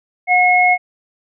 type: tone pair together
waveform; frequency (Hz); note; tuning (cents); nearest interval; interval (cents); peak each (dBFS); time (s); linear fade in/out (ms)
sine; 725 / 2170; F#5 / C#7; -35 / -37; octave + perfect fifth; 1898; -12; 0.27-0.78; 50
effects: none